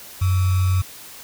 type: tone with sample-and-hold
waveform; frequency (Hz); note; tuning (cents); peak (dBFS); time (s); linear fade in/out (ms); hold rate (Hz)
sine; 92.5; F#2; 0; -15; 0.21-0.82; 10; 1225
effects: white hiss -40 dBFS RMS until 1.23 s

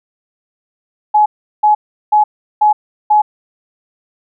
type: tone bursts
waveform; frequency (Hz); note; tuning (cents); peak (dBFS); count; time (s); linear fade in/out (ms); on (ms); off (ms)
sine; 845; G#5; +30; -6; 5; 1.14-3.22; 10; 120; 370
effects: none

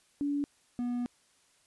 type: tone pair in turn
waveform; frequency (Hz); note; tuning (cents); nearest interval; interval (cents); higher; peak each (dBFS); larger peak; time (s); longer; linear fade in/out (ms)
sine / triangle; 286.6 / 243.3; D4 / B3; -42 / -26; minor third; 284; first; -28; neither; 0.21-0.44 / 0.79-1.06; second; 0
effects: white hiss -67 dBFS RMS until 1.66 s + resampled to 24000 Hz

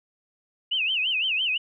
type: tone with vibrato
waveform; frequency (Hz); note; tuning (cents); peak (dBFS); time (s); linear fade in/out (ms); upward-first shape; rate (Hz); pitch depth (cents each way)
sine; 2794; F7; 0; -22; 0.71-1.58; 10; sine; 5.9; 200
effects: none

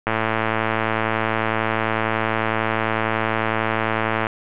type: click train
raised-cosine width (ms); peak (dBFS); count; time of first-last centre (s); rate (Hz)
0.5; -5; 467; 0.07-4.268; 111
effects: resampled to 8000 Hz + 7-bit

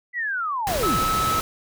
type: linear sweep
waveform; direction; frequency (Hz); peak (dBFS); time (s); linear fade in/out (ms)
sine; down; 2006 to 48.31; -23; 0.13-1.01; 50
type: noise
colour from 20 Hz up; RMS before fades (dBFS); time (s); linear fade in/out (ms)
pink; -27; 0.67-1.41; 0
type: tone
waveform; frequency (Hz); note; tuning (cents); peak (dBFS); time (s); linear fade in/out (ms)
triangle; 1300; E6; -24; -19; 0.83-1.4; 2
effects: none

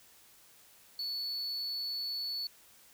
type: tone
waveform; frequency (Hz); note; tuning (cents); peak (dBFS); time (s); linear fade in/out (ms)
triangle; 4435; C#8; 0; -33; 0.99-2.47; 2
effects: white hiss -60 dBFS RMS until 2.93 s

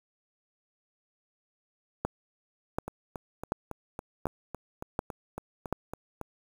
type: two click trains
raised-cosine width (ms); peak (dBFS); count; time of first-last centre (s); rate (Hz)
1; -14 / -22; 6 / 13; 2.05-5.726 / 2.88-6.213; 1.36 / 3.6
effects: 7-bit

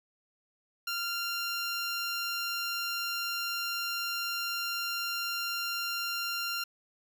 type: tone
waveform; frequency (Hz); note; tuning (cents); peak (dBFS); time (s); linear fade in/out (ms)
15% pulse; 1388; F6; -11; -25; 0.87-6.64; 5
effects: none

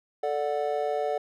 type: chord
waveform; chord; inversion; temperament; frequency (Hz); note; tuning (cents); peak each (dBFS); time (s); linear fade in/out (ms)
triangle; D major; second; just; 440.5 / 587.3 / 734.2; A4 / D5 / F#5; +2 / 0 / -14; -28; 0.23-1.18; 5
effects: none

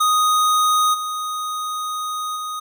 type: tone with level steps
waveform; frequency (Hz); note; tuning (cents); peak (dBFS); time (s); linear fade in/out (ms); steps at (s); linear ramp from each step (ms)
square; 1244.5; D#6; 0; -15 / -24 / -26; 0-2.6; 10; 0.93 / 2.35; 20
effects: none

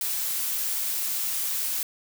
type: noise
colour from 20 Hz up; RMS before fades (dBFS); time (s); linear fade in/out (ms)
blue; -28; 0.01-1.83; 2
effects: none

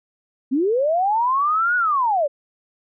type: linear two-way sweep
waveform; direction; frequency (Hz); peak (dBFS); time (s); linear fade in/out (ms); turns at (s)
sine; up then down; 242.9 to 1480 to 540; -16; 0.51-2.28; 20; 1.76
effects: none

